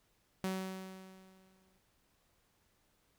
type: tone with exponential decay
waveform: sawtooth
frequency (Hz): 188.7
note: F#3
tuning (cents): +34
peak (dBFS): -29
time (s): 0.44-1.78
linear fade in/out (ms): 0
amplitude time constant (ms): 290
effects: pink hiss -74 dBFS RMS until 3.18 s